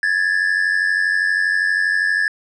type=tone pair together; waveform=triangle; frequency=1667.5 / 1760 Hz; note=G#6 / A6; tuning=+7 / 0 cents; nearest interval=minor second; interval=93 cents; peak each=-16 dBFS; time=0.03-2.28 s; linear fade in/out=2 ms; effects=tanh soft clip ceiling -6 dBFS + resampled to 22050 Hz